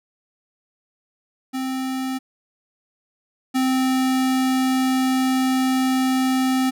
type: tone pair in turn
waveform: square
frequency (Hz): 261.6 / 260.2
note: C4 / C4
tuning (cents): 0 / -9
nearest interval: unison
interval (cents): 9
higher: first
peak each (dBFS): -24 / -18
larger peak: second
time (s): 1.53-2.19 / 3.54-6.71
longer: second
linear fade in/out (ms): 20
effects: none